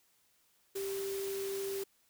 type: tone in noise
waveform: sine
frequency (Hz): 392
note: G4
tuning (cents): 0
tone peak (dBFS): -35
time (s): 0.75-1.84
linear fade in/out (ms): 10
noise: white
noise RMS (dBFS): -45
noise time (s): 0.75-1.84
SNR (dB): +7
effects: white hiss -71 dBFS RMS until 2.09 s